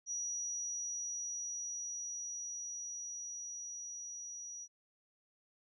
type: tone with level ramp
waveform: sine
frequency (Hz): 5810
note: F#8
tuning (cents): -32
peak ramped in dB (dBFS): -36 to -44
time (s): 0.06-4.68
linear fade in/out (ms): 50
effects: none